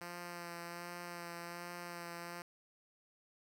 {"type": "tone with vibrato", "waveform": "5% pulse", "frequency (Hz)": 173.1, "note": "F3", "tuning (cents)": -15, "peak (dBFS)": -33, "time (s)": [0.01, 2.42], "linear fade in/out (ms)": 2, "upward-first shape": "sine", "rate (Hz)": 1.3, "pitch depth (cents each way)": 18, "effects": []}